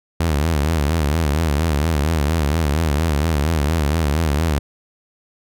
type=tone with vibrato; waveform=sawtooth; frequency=76.9 Hz; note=D#2; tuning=20 cents flat; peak=-12 dBFS; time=0.2-4.59 s; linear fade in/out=5 ms; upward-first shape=sine; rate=4.3 Hz; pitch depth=150 cents each way; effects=none